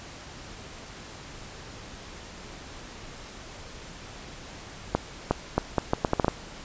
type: accelerating click train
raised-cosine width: 1 ms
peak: -7 dBFS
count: 10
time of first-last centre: 4.95-6.282 s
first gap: 360 ms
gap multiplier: 0.75
effects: pink hiss -43 dBFS RMS until 6.64 s + resampled to 16000 Hz